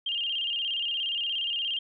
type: tone with vibrato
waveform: sine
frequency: 2995 Hz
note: F#7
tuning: 20 cents sharp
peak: -27 dBFS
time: 0.06-1.79 s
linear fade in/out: 5 ms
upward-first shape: square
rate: 17 Hz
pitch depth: 96 cents each way
effects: none